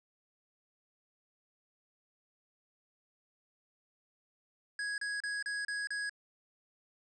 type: tone bursts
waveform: square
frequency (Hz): 1661.2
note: G#6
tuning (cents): 0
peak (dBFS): -35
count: 6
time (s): 4.79-6.095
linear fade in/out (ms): 2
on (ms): 190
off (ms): 33
effects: resampled to 22050 Hz